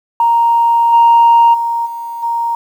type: tone with level steps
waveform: sine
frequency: 932.3 Hz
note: A#5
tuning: in tune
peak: -7 / -3 / -13 / -21 / -13 dBFS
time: 0.2-2.55 s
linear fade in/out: 2 ms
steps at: 0.92 / 1.53 / 1.85 / 2.22 s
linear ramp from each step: 20 ms
effects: tanh soft clip ceiling -1 dBFS + 7-bit